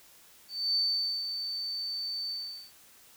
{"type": "tone with ADSR envelope", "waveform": "sine", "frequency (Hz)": 4546, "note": "C#8", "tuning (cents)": 43, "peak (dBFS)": -24, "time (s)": [0.48, 2.72], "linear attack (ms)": 270, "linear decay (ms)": 480, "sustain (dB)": -8, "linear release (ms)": 420, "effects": ["white hiss -57 dBFS RMS until 3.16 s"]}